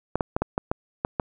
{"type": "clicks", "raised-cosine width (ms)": 1, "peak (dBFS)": -9, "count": 8, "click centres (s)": [0.156, 0.208, 0.365, 0.42, 0.579, 0.715, 1.049, 1.198], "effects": []}